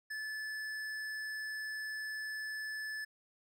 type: tone with tanh clipping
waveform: sine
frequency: 1736 Hz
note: A6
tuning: 24 cents flat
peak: -40 dBFS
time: 0.1-3.05 s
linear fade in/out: 10 ms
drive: 13 dB
effects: none